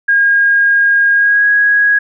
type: tone with pitch glide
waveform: sine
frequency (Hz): 1626 to 1656.3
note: G#6 to G#6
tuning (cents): -37 to -5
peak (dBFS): -7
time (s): 0.08-1.99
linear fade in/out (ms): 10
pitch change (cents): +32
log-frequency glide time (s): 1.13-1.47
effects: none